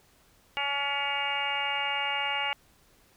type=harmonic tone with a mistuned harmonic; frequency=281.9 Hz; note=C#4; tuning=29 cents sharp; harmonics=2 / 3 / 4 / 5 / 6 / 7 / 8 / 9 / 10; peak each=-43 / -33 / -40 / -38 / -43 / -39 / -33 / -43 / -32 dBFS; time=0.57-2.53 s; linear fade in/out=0 ms; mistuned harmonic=6; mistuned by=+21 cents; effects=pink hiss -62 dBFS RMS until 3.16 s